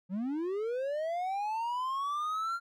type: linear sweep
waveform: triangle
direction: up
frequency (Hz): 174.61 to 1396.9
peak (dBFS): -29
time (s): 0.09-2.6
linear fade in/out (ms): 50
effects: none